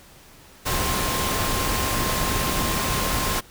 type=tone in noise; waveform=sine; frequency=1057 Hz; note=C6; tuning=17 cents sharp; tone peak=-30 dBFS; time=0.65-3.41 s; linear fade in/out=20 ms; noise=pink; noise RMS=-24 dBFS; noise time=0.65-3.41 s; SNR=-9 dB; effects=pink hiss -49 dBFS RMS until 3.5 s